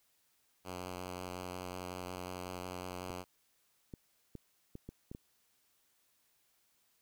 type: tone with vibrato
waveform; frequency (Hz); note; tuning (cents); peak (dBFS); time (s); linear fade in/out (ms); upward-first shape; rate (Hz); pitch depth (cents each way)
5% pulse; 90.8; F#2; -32; -30; 0.64-3.25; 50; sine; 5.5; 17
type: clicks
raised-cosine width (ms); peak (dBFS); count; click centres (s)
3; -32; 7; 3.104 / 3.938 / 4.353 / 4.754 / 4.89 / 5.115 / 5.149
effects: white hiss -74 dBFS RMS until 7.01 s